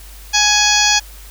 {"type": "harmonic tone with a mistuned harmonic", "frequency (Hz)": 835, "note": "G#5", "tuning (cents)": 9, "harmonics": [1, 2, 3, 4, 5, 6, 7, 8], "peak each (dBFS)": [-19, -19, -19, -19, -19, -19, -19, -19], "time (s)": [0.33, 1], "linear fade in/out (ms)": 20, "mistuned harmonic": 5, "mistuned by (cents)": 94, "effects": ["added 50 Hz sine -35 dBFS peak until 1.3 s", "white hiss -41 dBFS RMS until 1.3 s"]}